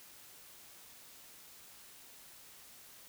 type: silence
effects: white hiss -56 dBFS RMS until 3.08 s